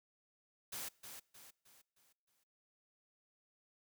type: noise with echo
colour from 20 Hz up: white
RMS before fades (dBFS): -44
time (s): 0.72-0.89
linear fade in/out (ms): 10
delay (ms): 310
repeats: 5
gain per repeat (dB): -7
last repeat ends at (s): 2.44
effects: noise-tail reverb RT60 0.9 s tail -25 dB re dry